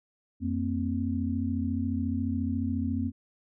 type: tone cluster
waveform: sine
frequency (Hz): 88.7 / 229.4 / 263.6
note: F2 / A#3 / C4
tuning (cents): +27 / -28 / +13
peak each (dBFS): -31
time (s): 0.4-3.12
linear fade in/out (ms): 50
effects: none